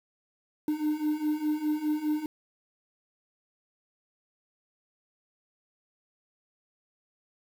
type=beating tone pair; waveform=triangle; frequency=300.3 / 305.2 Hz; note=D4 / D#4; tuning=+39 / -33 cents; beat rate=4.9 Hz; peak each=-29 / -26 dBFS; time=0.68-2.26 s; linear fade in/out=2 ms; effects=8-bit